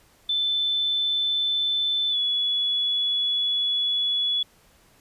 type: tone with pitch glide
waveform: sine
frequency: 3524 to 3398 Hz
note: A7 to G#7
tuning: +2 to +39 cents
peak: -21 dBFS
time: 0.29-4.43 s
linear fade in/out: 5 ms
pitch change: -63 cents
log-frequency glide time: 2.1-2.17 s
effects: pink hiss -58 dBFS RMS until 5 s + resampled to 32000 Hz